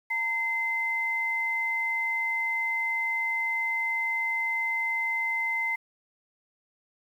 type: tone pair together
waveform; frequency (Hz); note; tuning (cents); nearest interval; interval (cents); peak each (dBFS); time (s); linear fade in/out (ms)
sine; 917 / 2067; A#5 / C7; -29 / -22; octave + major second; 1407; -34 / -26; 0.1-5.76; 10
effects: 9-bit